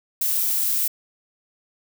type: noise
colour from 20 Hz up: violet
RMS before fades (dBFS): -22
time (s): 0.21-0.88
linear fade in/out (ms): 5
effects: none